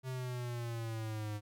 square exponential sweep, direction down, 130.81 to 103.83 Hz, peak -38 dBFS, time 0.03-1.41 s, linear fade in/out 50 ms, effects none

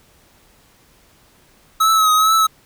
square tone with vibrato, 1285 Hz, E6, 45 cents flat, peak -12 dBFS, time 1.8-2.47 s, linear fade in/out 10 ms, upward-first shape triangle, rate 2.3 Hz, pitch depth 48 cents each way, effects pink hiss -53 dBFS RMS until 2.65 s

